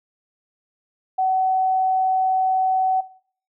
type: tone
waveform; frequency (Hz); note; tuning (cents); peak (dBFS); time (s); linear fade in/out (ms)
sine; 754; F#5; +32; -17; 1.18-3.01; 10
effects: noise-tail reverb RT60 0.5 s tail -18 dB re dry